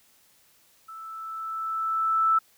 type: tone with level ramp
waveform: sine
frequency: 1318.5 Hz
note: E6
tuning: in tune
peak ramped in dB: -39 to -17 dBFS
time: 0.88-2.39 s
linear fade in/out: 10 ms
effects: white hiss -61 dBFS RMS until 2.57 s